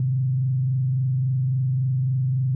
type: tone with frequency modulation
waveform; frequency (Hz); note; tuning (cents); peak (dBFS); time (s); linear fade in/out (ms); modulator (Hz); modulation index
sine; 130; C3; -11; -19; 0-2.55; 2; 23.6; 0.4
effects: none